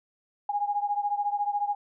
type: beating tone pair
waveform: sine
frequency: 817 / 831 Hz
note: G#5 / G#5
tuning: -29 / +1 cents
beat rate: 14 Hz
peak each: -27 / -30 dBFS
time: 0.49-1.75 s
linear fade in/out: 5 ms
effects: none